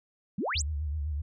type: exponential sweep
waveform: sine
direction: up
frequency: 161.9 to 8570 Hz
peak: -28 dBFS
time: 0.38-0.62 s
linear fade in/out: 5 ms
type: tone with vibrato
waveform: sine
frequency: 74.8 Hz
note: D2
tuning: 32 cents sharp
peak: -29 dBFS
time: 0.55-1.22 s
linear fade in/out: 10 ms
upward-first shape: sine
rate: 7.9 Hz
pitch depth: 94 cents each way
effects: none